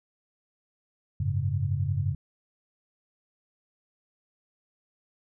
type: chord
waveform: sine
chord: F# suspended second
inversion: none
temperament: equal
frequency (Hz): 92.5 / 103.83 / 138.59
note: F#2 / G#2 / C#3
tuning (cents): 0 / 0 / 0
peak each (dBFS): -29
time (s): 1.2-2.15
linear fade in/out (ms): 5
effects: none